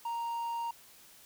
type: tone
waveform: triangle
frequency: 932.3 Hz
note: A#5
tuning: in tune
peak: -31 dBFS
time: 0.05-0.71 s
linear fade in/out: 5 ms
effects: white hiss -57 dBFS RMS until 1.25 s